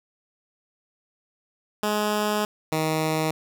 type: tone pair in turn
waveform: 10% pulse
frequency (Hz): 210.2 / 157.47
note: G#3 / D#3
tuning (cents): +21 / +21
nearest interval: perfect fourth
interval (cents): 500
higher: first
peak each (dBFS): -14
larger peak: neither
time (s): 1.83-2.45 / 2.72-3.31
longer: first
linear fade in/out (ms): 2
effects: none